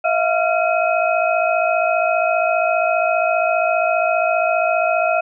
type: tone cluster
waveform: sine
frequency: 646 / 701 / 1378 / 2533 Hz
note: E5 / F5 / F6 / D#7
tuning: -35 / +6 / -24 / +30 cents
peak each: -18 / -19 / -23 / -23 dBFS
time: 0.04-5.21 s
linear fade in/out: 10 ms
effects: none